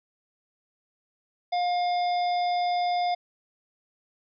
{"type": "harmonic tone", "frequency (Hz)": 710, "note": "F5", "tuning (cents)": 28, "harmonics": [1, 3, 5, 7], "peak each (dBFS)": [-23, -38, -39, -40], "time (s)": [1.52, 3.15], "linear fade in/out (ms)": 10, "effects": []}